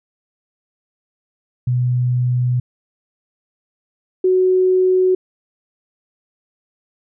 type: tone pair in turn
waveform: sine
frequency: 124.2 / 370.7 Hz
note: B2 / F#4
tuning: +10 / +3 cents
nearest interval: octave + perfect fifth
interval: 1893 cents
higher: second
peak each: -14 / -11 dBFS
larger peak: second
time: 1.67-2.6 / 4.24-5.15 s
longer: first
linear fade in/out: 5 ms
effects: none